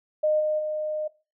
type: tone with level steps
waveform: sine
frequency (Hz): 613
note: D#5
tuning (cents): -26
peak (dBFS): -19 / -22 / -26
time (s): 0.23-1.08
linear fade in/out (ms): 10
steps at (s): 0.39 / 0.58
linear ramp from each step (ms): 20
effects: noise-tail reverb RT60 0.3 s tail -18 dB re dry